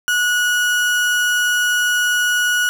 35% pulse tone, 1461 Hz, F#6, 22 cents flat, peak -13 dBFS, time 0.08-2.69 s, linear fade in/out 0 ms, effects none

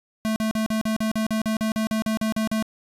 square tone bursts, 219.1 Hz, A3, 7 cents flat, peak -22 dBFS, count 16, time 0.25-2.625 s, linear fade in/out 0 ms, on 110 ms, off 41 ms, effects resampled to 32000 Hz

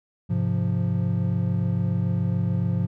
triangle chord, F minor, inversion first, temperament equal, 103.83 / 130.81 / 174.61 Hz, Ab2 / C3 / F3, 0 / 0 / 0 cents, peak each -23 / -25 / -23 dBFS, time 0.29-2.87 s, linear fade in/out 20 ms, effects none

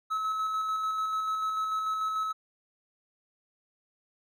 triangle tone with tremolo, 1292 Hz, E6, 35 cents flat, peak -25 dBFS, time 0.1-2.33 s, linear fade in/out 20 ms, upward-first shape square, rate 6.8 Hz, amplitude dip 25%, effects none

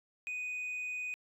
sine tone, 2489 Hz, D#7, in tune, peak -33 dBFS, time 0.27-1.14 s, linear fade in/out 0 ms, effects tanh soft clip ceiling -35 dBFS

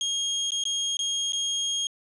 30% pulse tone with dropouts, 3252 Hz, G#7, 37 cents flat, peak -22 dBFS, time 0.01-1.87 s, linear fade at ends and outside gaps 1 ms, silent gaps 0.506-0.519 / 0.638-0.653 / 0.97-0.991 / 1.322-1.332 s, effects resampled to 24000 Hz + 10-bit

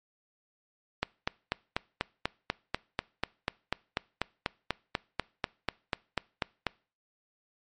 click train, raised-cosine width 0.3 ms, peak -11 dBFS, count 24, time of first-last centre 1.03-6.667 s, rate 4.08 Hz, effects noise-tail reverb RT60 0.4 s tail -24 dB re dry + MP3 48 kbps

